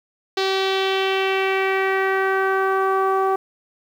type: tone with low-pass filter sweep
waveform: sawtooth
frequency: 384.2 Hz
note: G4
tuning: 35 cents flat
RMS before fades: -20 dBFS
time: 0.37-3.36 s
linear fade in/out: 5 ms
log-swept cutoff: 4300 to 1000 Hz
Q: 2.9
effects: 8-bit